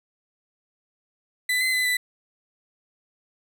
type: tone with pitch steps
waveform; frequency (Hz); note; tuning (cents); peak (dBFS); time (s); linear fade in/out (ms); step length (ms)
35% pulse; 1998 / 2046 / 2013 / 1989; B6 / C7 / B6 / B6; +20 / -39 / +33 / +12; -19; 1.49-1.97; 5; 120
effects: none